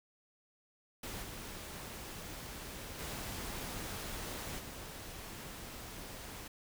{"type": "noise with level steps", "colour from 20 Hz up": "pink", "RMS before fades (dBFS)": [-43, -46, -42, -47], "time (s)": [1.03, 6.48], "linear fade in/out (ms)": 5, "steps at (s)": [1.22, 2.98, 4.58], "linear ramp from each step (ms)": 20, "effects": []}